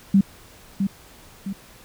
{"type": "tone with echo", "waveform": "sine", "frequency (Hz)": 196, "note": "G3", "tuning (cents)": 0, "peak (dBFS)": -11, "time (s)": [0.14, 0.21], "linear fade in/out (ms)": 5, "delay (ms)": 660, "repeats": 2, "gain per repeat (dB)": -7, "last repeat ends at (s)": 1.53, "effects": ["pink hiss -48 dBFS RMS until 1.84 s"]}